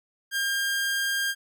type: tone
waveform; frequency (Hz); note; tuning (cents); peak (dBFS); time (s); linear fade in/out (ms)
sawtooth; 1606; G6; +41; -21; 0.31-1.35; 50
effects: none